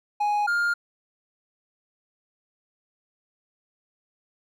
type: tone pair in turn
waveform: triangle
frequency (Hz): 830.6 / 1407.8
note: G#5 / F6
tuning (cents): 0 / +13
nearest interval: major sixth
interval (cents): 913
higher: second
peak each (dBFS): -19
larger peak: neither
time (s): 0.2-0.47 / 0.47-0.74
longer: neither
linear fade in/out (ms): 10
effects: none